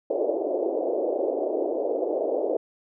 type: band-pass noise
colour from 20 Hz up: white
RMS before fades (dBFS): -26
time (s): 0.1-2.57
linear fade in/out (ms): 5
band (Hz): 320 to 640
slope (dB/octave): 48
effects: none